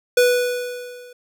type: tone with level ramp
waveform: square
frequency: 492.1 Hz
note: B4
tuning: 6 cents flat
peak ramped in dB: -11 to -41 dBFS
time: 0.17-1.13 s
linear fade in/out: 5 ms
effects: none